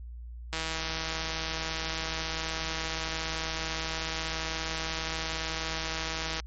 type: click train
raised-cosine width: 0.2 ms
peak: -15 dBFS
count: 946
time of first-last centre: 0.53-6.4 s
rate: 161 Hz
effects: added 59 Hz sine -39 dBFS peak until 6.46 s + MP3 32 kbps